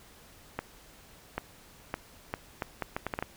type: accelerating click train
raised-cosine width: 0.5 ms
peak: -16 dBFS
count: 11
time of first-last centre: 0.59-3.225 s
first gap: 790 ms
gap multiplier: 0.71
effects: pink hiss -55 dBFS RMS until 3.36 s